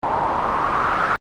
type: noise with low-pass filter sweep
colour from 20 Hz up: white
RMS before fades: -20 dBFS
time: 0.03-1.16 s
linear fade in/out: 0 ms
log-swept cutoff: 870 to 1400 Hz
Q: 4.5
effects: Opus 24 kbps